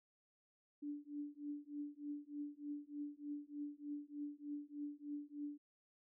sine tone with tremolo, 291.8 Hz, D4, 11 cents flat, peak -40 dBFS, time 0.82-5.58 s, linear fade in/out 10 ms, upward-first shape triangle, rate 3.3 Hz, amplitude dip 100%, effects none

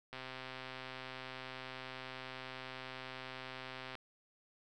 click train, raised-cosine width 0.3 ms, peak -29 dBFS, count 498, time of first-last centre 0.13-3.953 s, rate 130 Hz, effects none

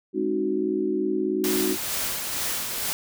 sine chord, Ab dominant seventh, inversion none, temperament equal with one note detuned, 207.7 / 268.4 / 311.1 / 370 Hz, Ab3 / C4 / Eb4 / Gb4, 0 / +44 / 0 / 0 cents, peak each -31 / -31 / -27 / -25 dBFS, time 0.13-1.77 s, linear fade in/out 50 ms
white noise with tremolo, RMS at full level -27 dBFS, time 1.44-2.93 s, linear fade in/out 0 ms, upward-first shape sine, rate 2.2 Hz, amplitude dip 35%
effects none

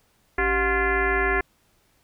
sine tone with frequency modulation, 1058 Hz, C6, 19 cents sharp, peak -19 dBFS, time 0.38-1.41 s, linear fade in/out 5 ms, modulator 335 Hz, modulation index 3.1, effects pink hiss -64 dBFS RMS until 2.03 s

